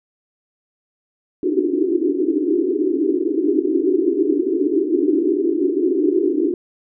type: band-pass noise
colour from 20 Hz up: white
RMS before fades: -18 dBFS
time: 1.43-6.54 s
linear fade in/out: 2 ms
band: 280 to 400 Hz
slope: 96 dB/octave
effects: none

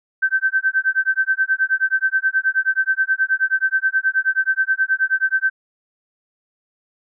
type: tone with tremolo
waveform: sine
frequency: 1548 Hz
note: G6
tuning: 22 cents flat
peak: -12 dBFS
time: 0.22-5.5 s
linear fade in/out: 10 ms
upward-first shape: sine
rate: 9.4 Hz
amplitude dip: 100%
effects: none

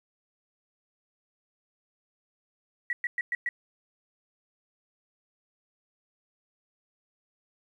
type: tone bursts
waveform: sine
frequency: 1930 Hz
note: B6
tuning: 40 cents flat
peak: -26 dBFS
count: 5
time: 2.9-3.49 s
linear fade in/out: 2 ms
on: 30 ms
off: 110 ms
effects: 10-bit

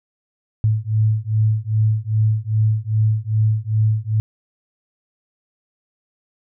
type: beating tone pair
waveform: sine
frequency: 107.5 / 110 Hz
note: A2 / A2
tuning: -40 / 0 cents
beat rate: 2.5 Hz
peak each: -18 dBFS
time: 0.64-4.2 s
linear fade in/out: 0 ms
effects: none

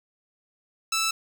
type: tone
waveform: 10% pulse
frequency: 1318.5 Hz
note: E6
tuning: in tune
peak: -15 dBFS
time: 0.92-1.11 s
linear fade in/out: 5 ms
effects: none

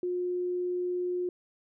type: tone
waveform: sine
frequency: 358.3 Hz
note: F4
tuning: 44 cents sharp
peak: -28 dBFS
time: 0.03-1.29 s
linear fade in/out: 2 ms
effects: none

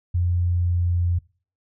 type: tone with pitch glide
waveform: sine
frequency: 87.9 to 87.24 Hz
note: F2 to F2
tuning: +12 to -1 cents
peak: -18 dBFS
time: 0.14-1.19 s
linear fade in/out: 10 ms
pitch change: -13 cents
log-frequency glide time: 0.45-1.04 s
effects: noise-tail reverb RT60 0.4 s tail -23 dB re dry

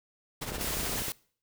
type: noise with tremolo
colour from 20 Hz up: pink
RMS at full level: -34 dBFS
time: 0.41-1.02 s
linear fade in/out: 10 ms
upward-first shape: triangle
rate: 16 Hz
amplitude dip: 65%
type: click train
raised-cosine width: 2 ms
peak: -24 dBFS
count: 10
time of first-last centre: 0.52-1.083 s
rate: 16 Hz
type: noise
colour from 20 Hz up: white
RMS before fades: -35 dBFS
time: 0.61-1.12 s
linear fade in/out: 0 ms
effects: noise-tail reverb RT60 0.5 s tail -23 dB re dry

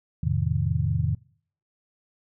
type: chord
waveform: sine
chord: F dominant seventh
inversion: none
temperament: equal with one note detuned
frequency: 85.56 / 110 / 130.81 / 155.56 Hz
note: F2 / A2 / C3 / Eb3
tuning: -35 / 0 / 0 / 0 cents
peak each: -27 dBFS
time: 0.23-1.15 s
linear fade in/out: 5 ms
effects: noise-tail reverb RT60 0.6 s tail -25 dB re dry

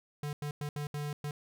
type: tone bursts at uneven times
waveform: square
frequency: 146.83 Hz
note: D3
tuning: in tune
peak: -35 dBFS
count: 6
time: 0.23-0.33 / 0.42-0.51 / 0.61-0.69 / 0.76-0.87 / 0.94-1.13 / 1.24-1.31 s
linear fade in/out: 2 ms
effects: none

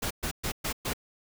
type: noise bursts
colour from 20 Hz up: pink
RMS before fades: -31 dBFS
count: 5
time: 0.02-0.935 s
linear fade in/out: 10 ms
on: 87 ms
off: 120 ms
effects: none

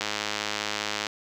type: click train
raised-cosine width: 0.2 ms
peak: -10 dBFS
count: 112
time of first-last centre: 0.01-1.067 s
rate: 105 Hz
effects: high-pass 150 Hz 12 dB/octave + 8-bit

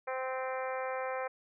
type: harmonic tone with a mistuned harmonic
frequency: 259.9 Hz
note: C4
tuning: 11 cents flat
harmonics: 2 / 3 / 4 / 5 / 6 / 7 / 8 / 9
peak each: -36 / -40 / -42 / -44 / -46 / -47 / -48 / -49 dBFS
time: 0.07-1.28 s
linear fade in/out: 10 ms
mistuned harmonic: 9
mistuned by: +19 cents
effects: none

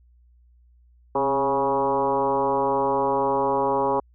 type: tone with frequency modulation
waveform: sine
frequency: 689 Hz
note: F5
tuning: 24 cents flat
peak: -19 dBFS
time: 1.15-4 s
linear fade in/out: 5 ms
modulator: 140 Hz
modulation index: 2.7
effects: added 60 Hz sine -53 dBFS peak until 4.14 s

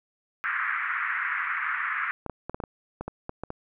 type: band-pass noise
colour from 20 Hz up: pink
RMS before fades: -29 dBFS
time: 0.44-2.11 s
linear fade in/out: 0 ms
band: 1200 to 2100 Hz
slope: 48 dB/octave
type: clicks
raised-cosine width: 1 ms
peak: -19 dBFS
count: 11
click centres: 2.263 / 2.297 / 2.496 / 2.545 / 2.602 / 2.638 / 3.01 / 3.08 / 3.294 / 3.436 / 3.504 s
effects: none

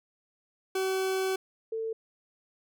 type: tone pair in turn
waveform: 40% pulse / sine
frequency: 379.9 / 447.1 Hz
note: F#4 / A4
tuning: +46 / +28 cents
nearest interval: minor third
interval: 282 cents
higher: second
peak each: -26 / -30 dBFS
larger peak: first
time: 0.75-1.36 / 1.72-1.93 s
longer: first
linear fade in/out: 5 ms
effects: none

